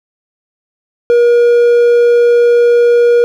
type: tone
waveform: triangle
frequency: 476.9 Hz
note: A#4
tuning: 39 cents sharp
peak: -3 dBFS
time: 1.1-3.24 s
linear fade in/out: 0 ms
effects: none